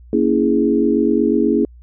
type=chord; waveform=sine; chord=A# half-diminished seventh; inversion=none; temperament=equal with one note detuned; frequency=233.1 / 280.9 / 329.6 / 415.3 Hz; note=A#3 / C#4 / E4 / G#4; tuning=0 / +23 / 0 / 0 cents; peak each=-18 dBFS; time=0.13-1.65 s; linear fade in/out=2 ms; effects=added 60 Hz sine -39 dBFS peak until 1.82 s